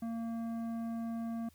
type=tone with tanh clipping; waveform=sine; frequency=229.3 Hz; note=A#3; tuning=28 cents flat; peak=-37 dBFS; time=0.02-1.49 s; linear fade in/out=5 ms; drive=11 dB; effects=added 79 Hz sine -63 dBFS peak until 1.54 s + white hiss -68 dBFS RMS until 1.54 s

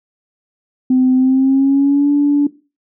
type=tone with pitch glide; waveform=sine; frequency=256.9 to 288.4 Hz; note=C4 to D4; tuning=-32 to -31 cents; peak=-8 dBFS; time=0.9-2.47 s; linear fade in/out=5 ms; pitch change=+201 cents; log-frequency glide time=1.15-2.11 s; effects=noise-tail reverb RT60 0.3 s tail -18 dB re dry + tanh soft clip ceiling -4 dBFS

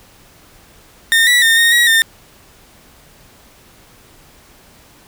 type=tone with pitch steps; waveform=30% pulse; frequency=1824 / 1949 / 1820 / 1850 / 1910 / 1810 Hz; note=A#6 / B6 / A#6 / A#6 / A#6 / A6; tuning=-38 / -23 / -42 / -14 / +42 / +48 cents; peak=-6 dBFS; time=1.12-2.02 s; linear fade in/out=0 ms; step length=150 ms; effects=pink hiss -46 dBFS RMS until 5.07 s

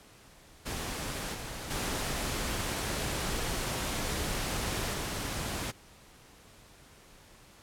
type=noise with level steps; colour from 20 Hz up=pink; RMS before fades=-36 / -40 / -33 / -35 dBFS; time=0.65-5.72 s; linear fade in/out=20 ms; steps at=1.34 / 1.7 / 4.93 s; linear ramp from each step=10 ms; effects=pink hiss -56 dBFS RMS until 7.62 s + low-pass 12000 Hz 12 dB/octave

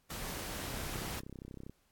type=noise; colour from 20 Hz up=pink; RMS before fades=-41 dBFS; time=0.1-1.2 s; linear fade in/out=5 ms
type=click train; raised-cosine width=3 ms; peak=-33 dBFS; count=35; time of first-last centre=0.65-1.696 s; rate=32.5 Hz
effects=pink hiss -73 dBFS RMS until 1.91 s + AAC 64 kbps

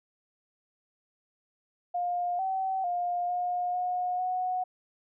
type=tone with pitch steps; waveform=sine; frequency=708 / 764 / 707 / 715 / 723 / 735 Hz; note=F5 / G5 / F5 / F5 / F#5 / F#5; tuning=+23 / -45 / +21 / +41 / -40 / -12 cents; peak=-27 dBFS; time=1.94-4.64 s; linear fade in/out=10 ms; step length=450 ms; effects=none

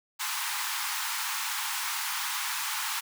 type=high-pass noise; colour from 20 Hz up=pink; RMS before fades=-32 dBFS; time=0.19-3.01 s; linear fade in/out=20 ms; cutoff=830 Hz; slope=96 dB/octave; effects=none

